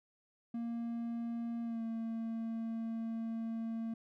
triangle tone with pitch glide, 233.1 to 226.7 Hz, A#3 to A#3, 0 to -48 cents, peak -34 dBFS, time 0.54-3.94 s, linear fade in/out 5 ms, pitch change -48 cents, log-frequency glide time 1.63-1.82 s, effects none

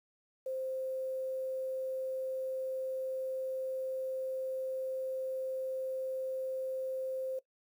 sine tone with quantisation, 523.3 Hz, C5, in tune, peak -34 dBFS, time 0.46-7.39 s, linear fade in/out 5 ms, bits 10, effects noise-tail reverb RT60 0.1 s tail -18 dB re dry

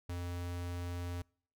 square tone, 87.8 Hz, F2, 10 cents sharp, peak -38 dBFS, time 0.09-1.22 s, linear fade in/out 5 ms, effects noise-tail reverb RT60 0.5 s tail -26 dB re dry

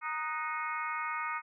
harmonic tone with a mistuned harmonic, 311.1 Hz, D#4, in tune, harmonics 3 / 4 / 5 / 6 / 7 / 8, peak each -39 / -36 / -42 / -43 / -40 / -47 dBFS, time 0.01-1.42 s, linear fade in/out 50 ms, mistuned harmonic 5, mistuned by -78 cents, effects none

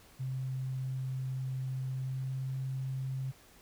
sine tone with pitch glide, 130.81 to 132.33 Hz, C3 to C3, 0 to +20 cents, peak -33 dBFS, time 0.19-3.32 s, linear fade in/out 20 ms, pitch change +20 cents, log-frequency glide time 1.92-2.54 s, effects pink hiss -59 dBFS RMS until 3.61 s

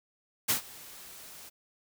white noise with ADSR envelope, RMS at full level -25 dBFS, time 0.48-1.5 s, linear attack 18 ms, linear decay 110 ms, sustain -23 dB, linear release 19 ms, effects none

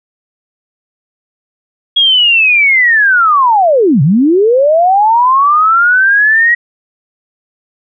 sine linear two-way sweep, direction down then up, 3322 to 127.2 to 1919 Hz, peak -5 dBFS, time 1.96-6.55 s, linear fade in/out 10 ms, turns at 4.02 s, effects none

